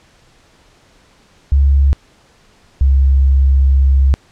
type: tone pair in turn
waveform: sine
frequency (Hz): 69.3 / 67.48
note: C#2 / C#2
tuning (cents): 0 / -46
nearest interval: unison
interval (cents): 46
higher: first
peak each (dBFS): -7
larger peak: neither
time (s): 1.52-1.93 / 2.81-4.14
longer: second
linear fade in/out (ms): 0
effects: pink hiss -50 dBFS RMS until 4.31 s + low-pass 7000 Hz 12 dB/octave